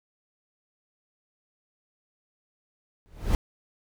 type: noise with exponential growth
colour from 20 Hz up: brown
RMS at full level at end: -19 dBFS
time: 3.06-3.35 s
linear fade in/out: 0 ms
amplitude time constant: 61 ms
effects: none